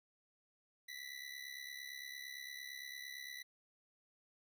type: ring-modulated tone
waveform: 25% pulse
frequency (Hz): 1978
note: B6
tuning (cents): +2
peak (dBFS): -40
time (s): 0.88-3.43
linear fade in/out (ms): 10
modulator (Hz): 34.4
effects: none